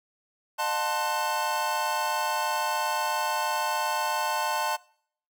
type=tone cluster; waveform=square; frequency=610 / 717 / 886 / 1049 / 1492 Hz; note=D#5 / F5 / A5 / C6 / F#6; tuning=-34 / +45 / +12 / +4 / +14 cents; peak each=-36 / -37 / -29 / -33 / -36 dBFS; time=0.58-4.77 s; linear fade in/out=20 ms; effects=noise-tail reverb RT60 0.6 s tail -23 dB re dry